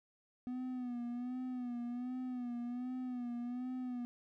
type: tone with vibrato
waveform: triangle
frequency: 246.9 Hz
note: B3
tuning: in tune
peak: -36 dBFS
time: 0.47-4.05 s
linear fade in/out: 0 ms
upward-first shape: sine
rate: 1.3 Hz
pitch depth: 57 cents each way
effects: none